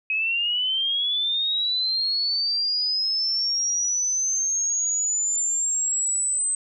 sine linear sweep, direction up, 2538 to 8220 Hz, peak -21 dBFS, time 0.1-6.55 s, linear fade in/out 2 ms, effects none

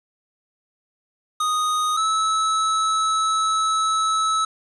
square tone pair in turn, 1243 / 1300.8 Hz, D#6 / E6, -2 / -23 cents, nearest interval minor second, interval 79 cents, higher second, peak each -20 / -19 dBFS, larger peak second, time 1.4-1.97 / 1.97-4.45 s, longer second, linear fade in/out 5 ms, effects resampled to 24000 Hz + 8-bit

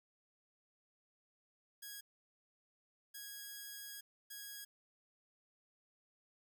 5% pulse tone bursts at uneven times, 1651 Hz, G#6, 11 cents flat, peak -36 dBFS, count 3, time 1.82-2.01 / 3.14-4.01 / 4.3-4.65 s, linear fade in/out 10 ms, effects none

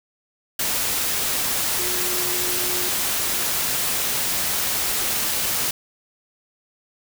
sine tone in noise, 359.7 Hz, F#4, 49 cents flat, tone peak -32 dBFS, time 1.79-2.89 s, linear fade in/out 5 ms, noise white, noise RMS -23 dBFS, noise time 0.59-5.71 s, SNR -12 dB, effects none

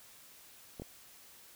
clicks, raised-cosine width 2 ms, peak -29 dBFS, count 2, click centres 0.798 / 0.82 s, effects white hiss -57 dBFS RMS until 1.55 s

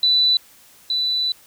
sine tone pair in turn, 3979 / 3979 Hz, B7 / B7, +12 / +12 cents, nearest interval unison, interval 0 cents, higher neither, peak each -13 / -18 dBFS, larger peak first, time 0.03-0.37 / 0.9-1.32 s, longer second, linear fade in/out 2 ms, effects white hiss -50 dBFS RMS until 1.46 s

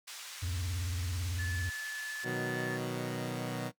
white band-pass noise, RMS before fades -46 dBFS, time 0.07-2.25 s, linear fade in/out 10 ms, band 1100 to 7100 Hz, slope 12 dB/octave
triangle tone with vibrato, 88.6 Hz, F2, 25 cents sharp, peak -31 dBFS, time 0.42-1.7 s, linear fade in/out 10 ms, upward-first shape triangle, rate 18 Hz, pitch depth 180 cents each way
sine tone, 1733 Hz, A6, 27 cents flat, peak -37 dBFS, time 1.38-2.78 s, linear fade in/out 20 ms
15% pulse chord, B major, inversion none, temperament equal, 123.47 / 155.56 / 185 Hz, B2 / D#3 / F#3, 0 / 0 / 0 cents, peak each -31 / -34 / -33 dBFS, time 2.23-3.72 s, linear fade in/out 50 ms
effects noise-tail reverb RT60 0.1 s tail -18 dB re dry

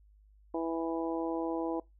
harmonic tone, 164.81 Hz, E3, in tune, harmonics 2 / 3 / 4 / 5 / 6, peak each -33 / -37 / -39 / -41 / -43 dBFS, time 0.54-1.8 s, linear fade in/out 5 ms, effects noise-tail reverb RT60 0.2 s tail -23 dB re dry + added 51 Hz sine -58 dBFS peak until 1.99 s

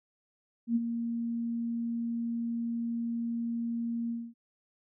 sine tone with ADSR envelope, 233.1 Hz, A#3, in tune, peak -22 dBFS, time 0.67-4.34 s, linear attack 88 ms, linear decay 29 ms, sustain -8 dB, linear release 240 ms, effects none

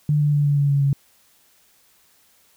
sine tone with pitch steps, 148.8 / 147.18 / 145.57 / 143.98 / 142.41 / 140.85 / 139.32 Hz, D3 / D3 / D3 / D3 / C#3 / C#3 / C#3, +23 / +4 / -15 / -34 / +47 / +28 / +9 cents, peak -15 dBFS, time 0.09-0.93 s, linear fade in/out 2 ms, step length 120 ms, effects white hiss -58 dBFS RMS until 2.56 s

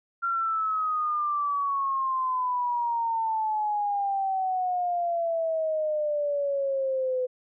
sine exponential sweep, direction down, 1382 to 503 Hz, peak -24 dBFS, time 0.22-7.27 s, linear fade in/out 20 ms, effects none

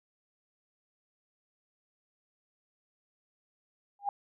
sine tone with exponential growth, 808 Hz, G#5, 48 cents flat, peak -24 dBFS, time 3.99-4.09 s, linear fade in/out 2 ms, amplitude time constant 21 ms, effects none

